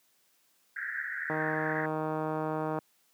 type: band-pass noise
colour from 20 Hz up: white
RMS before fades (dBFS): -36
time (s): 0.76-1.86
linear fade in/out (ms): 5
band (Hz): 1500 to 1900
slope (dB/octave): 96
type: click train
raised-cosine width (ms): 1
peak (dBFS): -19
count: 233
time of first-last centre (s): 1.3-2.787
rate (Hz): 156
effects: white hiss -69 dBFS RMS until 3.13 s + high-pass 150 Hz 12 dB/octave